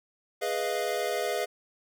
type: chord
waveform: square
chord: F half-diminished seventh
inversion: first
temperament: equal with one note detuned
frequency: 415.3 / 493.9 / 622.3 / 694.8 Hz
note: Ab4 / Cb5 / Eb5 / F5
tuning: 0 / 0 / 0 / -9 cents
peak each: -34 dBFS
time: 0.41-1.46 s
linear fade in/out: 20 ms
effects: none